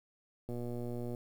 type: click train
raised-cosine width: 2 ms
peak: -28 dBFS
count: 80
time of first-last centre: 0.49-1.148 s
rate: 120 Hz
effects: 9-bit